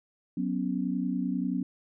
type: chord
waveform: sine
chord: F# suspended fourth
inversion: none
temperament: equal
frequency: 185 / 246.9 / 277.2 Hz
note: F#3 / B3 / C#4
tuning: 0 / 0 / 0 cents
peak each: -31 / -31 / -32 dBFS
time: 0.37-1.63 s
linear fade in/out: 5 ms
effects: none